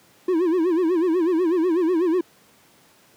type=tone with vibrato; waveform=triangle; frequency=343.4 Hz; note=F4; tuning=29 cents flat; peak=-15 dBFS; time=0.28-2.21 s; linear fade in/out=5 ms; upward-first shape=sine; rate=8.1 Hz; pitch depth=150 cents each way; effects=pink hiss -55 dBFS RMS until 3.16 s + high-pass 150 Hz 12 dB/octave